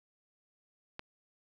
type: click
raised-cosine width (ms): 0.3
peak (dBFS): -24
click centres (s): 0.994
effects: none